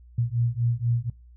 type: beating tone pair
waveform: sine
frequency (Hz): 116.6 / 120.7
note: A#2 / B2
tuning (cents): +1 / -39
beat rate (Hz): 4.1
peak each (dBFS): -25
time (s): 0.18-1.1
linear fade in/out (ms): 5
effects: noise-tail reverb RT60 0.3 s tail -23 dB re dry + added 60 Hz sine -47 dBFS peak until 1.36 s